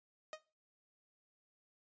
sawtooth tone with exponential decay, 622.3 Hz, D#5, in tune, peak -37 dBFS, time 0.33-0.42 s, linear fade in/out 1 ms, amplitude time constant 19 ms, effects noise-tail reverb RT60 0.3 s tail -18 dB re dry + resampled to 16000 Hz

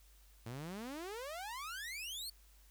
sawtooth exponential sweep, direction up, 110.3 to 4524 Hz, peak -39 dBFS, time 0.46-2.3 s, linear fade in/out 5 ms, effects added 50 Hz sine -61 dBFS peak until 2.7 s + white hiss -68 dBFS RMS until 2.7 s

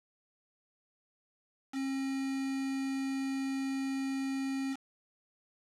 triangle tone with quantisation, 269.2 Hz, C4, 49 cents sharp, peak -30 dBFS, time 1.72-4.77 s, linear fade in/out 50 ms, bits 7, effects low-pass 9000 Hz 12 dB/octave

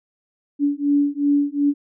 sine beating tone pair, 285.5 / 288.2 Hz, D4 / D4, -49 / -33 cents, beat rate 2.7 Hz, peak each -19 dBFS, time 0.59-1.74 s, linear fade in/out 50 ms, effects none

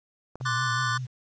clicks, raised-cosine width 1 ms, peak -26 dBFS, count 2, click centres 0.356 / 0.411 s
sine tone with vibrato, 123.7 Hz, B2, 3 cents sharp, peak -30 dBFS, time 0.4-1.07 s, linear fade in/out 20 ms, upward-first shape triangle, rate 5.4 Hz, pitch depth 87 cents each way
square chord, D dominant seventh, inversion third, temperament equal, 1046.5 / 1174.7 / 1480 / 1760 Hz, C6 / D6 / F#6 / A6, 0 / 0 / 0 / 0 cents, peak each -34 / -30 / -30 / -34 dBFS, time 0.45-0.98 s, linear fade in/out 10 ms
effects resampled to 16000 Hz + 9-bit

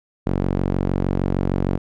sawtooth tone with band-pass filter, 46.52 Hz, F#1, 10 cents sharp, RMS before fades -21 dBFS, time 0.26-1.78 s, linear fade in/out 10 ms, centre 260 Hz, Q 0.65, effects none

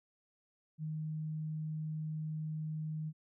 sine tone, 155.56 Hz, D#3, in tune, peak -36 dBFS, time 0.78-3.13 s, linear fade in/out 50 ms, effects none

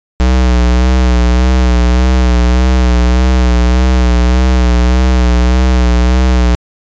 square tone with vibrato, 61.9 Hz, B1, 5 cents sharp, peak -7 dBFS, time 0.2-6.55 s, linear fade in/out 0 ms, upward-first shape sine, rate 1.7 Hz, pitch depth 46 cents each way, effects resampled to 16000 Hz

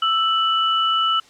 sine tone pair together, 1321.4 / 2963 Hz, E6 / F#7, +4 / +2 cents, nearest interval octave + major second, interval 1398 cents, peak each -18 / -20 dBFS, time 0.02-1.2 s, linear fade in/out 5 ms, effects white hiss -50 dBFS RMS until 1.29 s + low-pass 6000 Hz 12 dB/octave

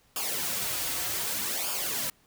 white noise with flanger, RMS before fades -31 dBFS, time 0.16-2.1 s, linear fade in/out 2 ms, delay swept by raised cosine 0.5 to 5 ms, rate 0.65 Hz, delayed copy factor -0.7, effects pink hiss -64 dBFS RMS until 2.26 s

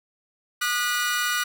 sawtooth tone cluster, 1214 / 1460 / 1959 Hz, D#6 / F#6 / B6, -43 / -24 / -15 cents, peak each -25 / -21 / -27 dBFS, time 0.61-1.44 s, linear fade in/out 10 ms, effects none

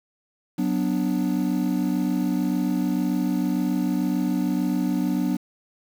triangle chord, B minor, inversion second, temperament equal, 185 / 246.9 / 293.7 Hz, F#3 / B3 / D4, 0 / 0 / 0 cents, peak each -23 dBFS, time 0.58-5.37 s, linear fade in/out 10 ms, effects tanh soft clip ceiling -10 dBFS + 7-bit

